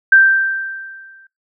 sine tone with exponential decay, 1568 Hz, G6, in tune, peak -3 dBFS, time 0.12-1.27 s, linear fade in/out 5 ms, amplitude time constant 250 ms, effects noise-tail reverb RT60 0.2 s tail -21 dB re dry

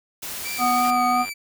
white noise, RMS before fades -32 dBFS, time 0.22-0.91 s, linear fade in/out 10 ms
sawtooth tone with vibrato, 2304 Hz, D7, 34 cents flat, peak -26 dBFS, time 0.44-1.34 s, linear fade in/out 20 ms, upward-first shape sine, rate 2.8 Hz, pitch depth 35 cents each way
harmonic tone, 246.9 Hz, B3, in tune, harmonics 1 / 3 / 5, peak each -26 / -20 / -21 dBFS, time 0.58-1.26 s, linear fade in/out 50 ms
click train, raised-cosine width 0.3 ms, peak -23 dBFS, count 43, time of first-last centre 0.85-1.291 s, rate 95.3 Hz
effects none

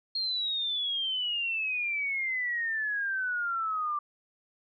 sine exponential sweep, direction down, 4256 to 1174 Hz, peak -28 dBFS, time 0.15-3.99 s, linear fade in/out 5 ms, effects none

